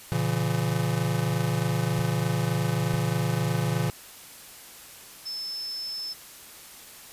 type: chord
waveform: square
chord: A# diminished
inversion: none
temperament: just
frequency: 116.54 / 139.85 / 167.82 Hz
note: A#2 / C#3 / E3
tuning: 0 / +16 / +31 cents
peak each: -29 dBFS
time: 0.12-3.9 s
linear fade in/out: 0 ms
type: clicks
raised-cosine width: 5 ms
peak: -24 dBFS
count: 2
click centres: 1.992 / 2.94 s
type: tone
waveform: sine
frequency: 5260 Hz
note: E8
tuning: 5 cents flat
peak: -31 dBFS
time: 5.25-6.14 s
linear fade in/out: 20 ms
effects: white hiss -46 dBFS RMS until 7.12 s + resampled to 32000 Hz